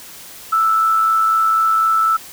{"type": "tone with amplitude modulation", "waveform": "sine", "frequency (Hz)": 1320, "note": "E6", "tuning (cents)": 2, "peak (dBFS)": -10, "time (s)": [0.52, 2.17], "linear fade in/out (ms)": 10, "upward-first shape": "sine", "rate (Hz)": 104, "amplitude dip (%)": 40, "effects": ["white hiss -37 dBFS RMS until 2.32 s"]}